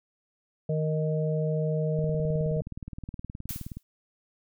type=harmonic tone; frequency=155.56 Hz; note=D#3; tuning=in tune; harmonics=1 / 3 / 4; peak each=-26 / -31 / -33 dBFS; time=0.69-2.61 s; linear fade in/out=5 ms
type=click train; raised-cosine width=5 ms; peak=-25 dBFS; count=35; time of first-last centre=1.99-3.77 s; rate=19.1 Hz
type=noise with exponential decay; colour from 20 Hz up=blue; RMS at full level=-33 dBFS; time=3.49-3.83 s; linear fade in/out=1 ms; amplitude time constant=72 ms
effects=none